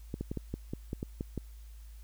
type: clicks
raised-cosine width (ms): 3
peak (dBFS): -22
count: 10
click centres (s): 0.141 / 0.21 / 0.315 / 0.373 / 0.54 / 0.735 / 0.931 / 1.029 / 1.209 / 1.377
effects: added 54 Hz sine -46 dBFS peak until 2.03 s + white hiss -64 dBFS RMS until 2.03 s